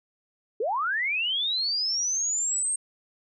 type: linear sweep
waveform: sine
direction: up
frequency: 392.2 to 8570 Hz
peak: -24 dBFS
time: 0.6-2.76 s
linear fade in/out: 5 ms
effects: none